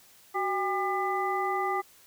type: harmonic tone with a mistuned harmonic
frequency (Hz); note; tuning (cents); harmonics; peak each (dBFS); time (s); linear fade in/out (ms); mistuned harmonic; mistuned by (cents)
400; G4; +35; 1 / 2 / 3 / 5; -32 / -30 / -31 / -36; 0.34-1.82; 20; 1; -110
effects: white hiss -57 dBFS RMS until 2.06 s